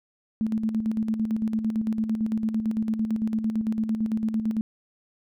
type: tone with tremolo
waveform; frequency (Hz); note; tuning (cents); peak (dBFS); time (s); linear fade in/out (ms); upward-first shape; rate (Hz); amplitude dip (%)
sine; 220; A3; 0; -21; 0.41-4.61; 0; square; 8.9; 55
effects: none